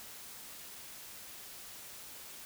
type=silence; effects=white hiss -49 dBFS RMS until 2.45 s